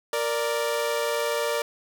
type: tone pair together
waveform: sawtooth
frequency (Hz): 466.4 / 587.3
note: A#4 / D5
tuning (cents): +1 / 0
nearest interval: major third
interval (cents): 399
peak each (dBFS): -23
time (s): 0.13-1.62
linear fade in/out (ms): 2
effects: none